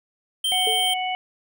square tone, 3136 Hz, G7, in tune, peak -21 dBFS, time 0.44-0.94 s, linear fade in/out 5 ms
harmonic tone, 740 Hz, F#5, in tune, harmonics 1 / 3 / 4, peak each -25 / -30 / -31 dBFS, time 0.52-1.15 s, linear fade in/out 0 ms
sine tone with exponential decay, 440 Hz, A4, in tune, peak -23 dBFS, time 0.67-0.98 s, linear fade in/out 1 ms, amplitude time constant 66 ms
effects none

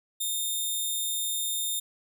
10% pulse tone, 3638 Hz, A#7, 43 cents flat, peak -20 dBFS, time 0.2-1.8 s, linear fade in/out 10 ms, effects none

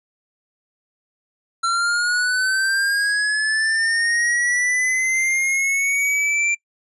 square linear sweep, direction up, 1352 to 2363 Hz, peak -18 dBFS, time 1.63-6.55 s, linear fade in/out 10 ms, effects noise-tail reverb RT60 0.1 s tail -23 dB re dry + resampled to 24000 Hz

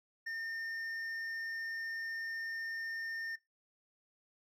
sine tone with hard clipping, 1816 Hz, A#6, 46 cents flat, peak -39 dBFS, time 0.26-3.36 s, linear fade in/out 10 ms, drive 5 dB, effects noise-tail reverb RT60 0.2 s tail -20 dB re dry

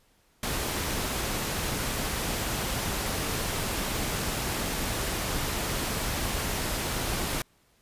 pink noise, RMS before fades -30 dBFS, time 0.43-7.42 s, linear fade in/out 2 ms, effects pink hiss -65 dBFS RMS until 7.81 s + resampled to 32000 Hz

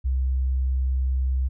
sine tone, 65 Hz, C2, 11 cents flat, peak -20 dBFS, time 0.04-1.49 s, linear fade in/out 20 ms, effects none

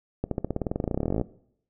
accelerating click train, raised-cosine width 2 ms, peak -13 dBFS, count 27, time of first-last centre 0.24-1.213 s, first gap 73 ms, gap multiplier 0.94, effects noise-tail reverb RT60 0.7 s tail -20 dB re dry

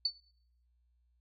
sine tone with exponential decay, 4493 Hz, C#8, 23 cents sharp, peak -24 dBFS, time 0.05-0.15 s, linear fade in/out 5 ms, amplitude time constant 20 ms, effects noise-tail reverb RT60 0.6 s tail -20 dB re dry + added 60 Hz sine -69 dBFS peak until 1.2 s

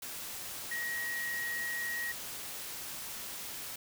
sine tone in noise, 1896 Hz, A#6, 29 cents sharp, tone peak -34 dBFS, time 0.71-2.12 s, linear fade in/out 5 ms, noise white, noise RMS -42 dBFS, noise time 0.02-3.76 s, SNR +5 dB, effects none

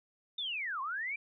sine linear two-way sweep, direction down then up, 3662 to 1013 to 2385 Hz, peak -34 dBFS, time 0.38-1.16 s, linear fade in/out 5 ms, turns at 0.81 s, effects none

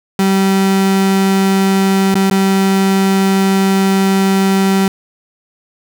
35% pulse tone with dropouts, 193.3 Hz, G3, 24 cents flat, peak -8 dBFS, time 0.19-4.88 s, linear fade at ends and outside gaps 2 ms, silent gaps 2.143-2.153 / 2.3-2.311 s, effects none

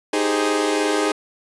sawtooth chord, Ab major seventh, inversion second, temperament equal, 311.1 / 392 / 415.3 / 523.3 Hz, Eb4 / G4 / Ab4 / C5, 0 / 0 / 0 / 0 cents, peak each -18 / -23 / -18 / -23 dBFS, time 0.13-1.12 s, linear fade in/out 5 ms, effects resampled to 24000 Hz

